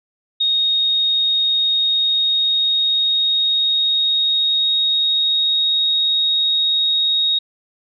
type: tone with pitch glide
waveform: sine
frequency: 3729 to 3757 Hz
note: A#7 to A#7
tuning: 0 to +13 cents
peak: -14 dBFS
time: 0.4-7.39 s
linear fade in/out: 10 ms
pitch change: +13 cents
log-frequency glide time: 1.69-5.75 s
effects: none